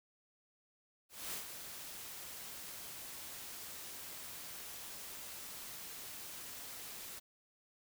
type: noise with ADSR envelope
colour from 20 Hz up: white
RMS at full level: -41 dBFS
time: 1.09-7.2 s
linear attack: 240 ms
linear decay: 110 ms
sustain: -7 dB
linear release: 18 ms
effects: none